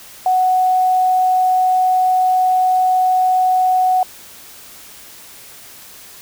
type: tone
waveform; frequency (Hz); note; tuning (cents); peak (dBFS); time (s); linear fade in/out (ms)
sine; 741; F#5; +2; -11; 0.26-4.03; 2
effects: white hiss -39 dBFS RMS until 6.21 s